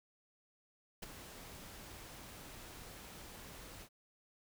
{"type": "noise with ADSR envelope", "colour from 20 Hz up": "pink", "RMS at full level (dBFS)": -43, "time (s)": [1.02, 3.89], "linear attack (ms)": 10, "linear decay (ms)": 17, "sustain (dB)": -9, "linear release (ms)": 64, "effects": []}